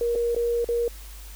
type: tone with dropouts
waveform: sine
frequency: 472 Hz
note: A#4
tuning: 22 cents sharp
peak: -21 dBFS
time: 0.01-0.88 s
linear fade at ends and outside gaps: 2 ms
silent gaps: 0.152-0.157 / 0.348-0.363 / 0.645-0.688 s
effects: added 50 Hz sine -39 dBFS peak until 1.35 s + white hiss -47 dBFS RMS until 1.35 s